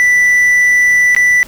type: tone with dropouts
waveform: triangle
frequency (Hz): 1975.5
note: B6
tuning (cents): 0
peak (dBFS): -5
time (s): 0-1.43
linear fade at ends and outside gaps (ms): 0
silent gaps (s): 1.149-1.164
effects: pink hiss -37 dBFS RMS until 1.47 s